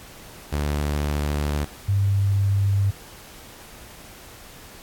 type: tone pair in turn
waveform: sawtooth / sine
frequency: 73.42 / 99.09 Hz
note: D2 / G2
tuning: 0 / +19 cents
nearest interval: perfect fourth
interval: 519 cents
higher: second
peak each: -18 / -17 dBFS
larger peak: second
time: 0.52-1.65 / 1.88-2.91 s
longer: first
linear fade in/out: 10 ms
effects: pink hiss -44 dBFS RMS until 4.82 s + AAC 64 kbps